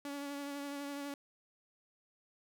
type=tone with vibrato; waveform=sawtooth; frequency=283.6 Hz; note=C#4; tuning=40 cents sharp; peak=-36 dBFS; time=0.05-1.14 s; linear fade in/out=2 ms; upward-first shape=triangle; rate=12 Hz; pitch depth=26 cents each way; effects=none